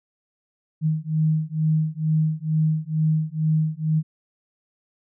sine beating tone pair, 155.56 / 157.76 Hz, D#3 / D#3, 0 / +24 cents, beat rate 2.2 Hz, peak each -22 dBFS, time 0.81-4.03 s, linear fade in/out 50 ms, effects none

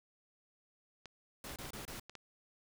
clicks, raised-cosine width 0.2 ms, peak -31 dBFS, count 5, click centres 1.057 / 1.495 / 1.655 / 2.096 / 2.153 s
pink noise bursts, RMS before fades -46 dBFS, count 4, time 1.44-1.998 s, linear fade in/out 2 ms, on 120 ms, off 26 ms
effects none

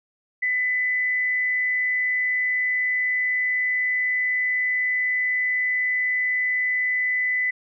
sine tone with frequency modulation, 2000 Hz, B6, 21 cents sharp, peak -20 dBFS, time 0.42-7.51 s, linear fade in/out 10 ms, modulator 176 Hz, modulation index 0.21, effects none

